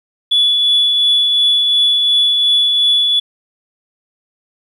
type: tone with tremolo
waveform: sine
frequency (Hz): 3428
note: A7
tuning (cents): -46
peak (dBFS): -7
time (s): 0.31-3.2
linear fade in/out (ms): 10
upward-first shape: triangle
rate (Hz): 2.8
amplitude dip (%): 35
effects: tanh soft clip ceiling -5 dBFS + 8-bit